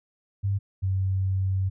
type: tone pair in turn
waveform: sine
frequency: 99.1 / 95.24 Hz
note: G2 / G2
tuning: +19 / -49 cents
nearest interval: minor second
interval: 68 cents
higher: first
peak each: -22 dBFS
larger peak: neither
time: 0.43-0.59 / 0.82-1.7 s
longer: second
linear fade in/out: 20 ms
effects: none